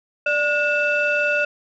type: tone cluster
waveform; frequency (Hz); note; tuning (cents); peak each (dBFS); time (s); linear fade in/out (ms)
sine; 590 / 1446 / 2651; D5 / F#6 / E7; +8 / -40 / +9; -21 / -20 / -21; 0.26-1.45; 5
effects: tanh soft clip ceiling -11 dBFS